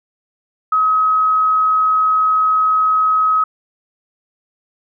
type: tone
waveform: sine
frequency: 1273 Hz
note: D#6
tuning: 39 cents sharp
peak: -11 dBFS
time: 0.72-3.44 s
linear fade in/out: 5 ms
effects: none